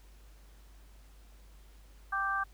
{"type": "harmonic tone", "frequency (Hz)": 392, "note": "G4", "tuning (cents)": 0, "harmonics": [2, 3, 4], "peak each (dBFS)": [-38, -32, -33], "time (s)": [2.12, 2.44], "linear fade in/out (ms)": 10, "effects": ["added 50 Hz sine -53 dBFS peak until 2.53 s", "pink hiss -64 dBFS RMS until 2.53 s"]}